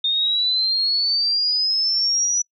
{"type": "exponential sweep", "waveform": "sine", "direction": "up", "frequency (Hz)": [3647, 5920], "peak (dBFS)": -17, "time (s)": [0.04, 2.42], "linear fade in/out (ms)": 5, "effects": ["noise-tail reverb RT60 0.1 s tail -25 dB re dry"]}